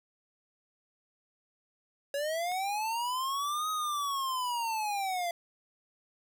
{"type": "linear two-way sweep", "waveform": "square", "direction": "up then down", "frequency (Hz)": [554.4, 1266, 678], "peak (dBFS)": -31, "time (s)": [2.14, 5.31], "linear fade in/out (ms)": 2, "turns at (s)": 3.7}
{"type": "click", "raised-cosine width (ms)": 0.2, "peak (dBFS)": -32, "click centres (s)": 2.518}
{"effects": []}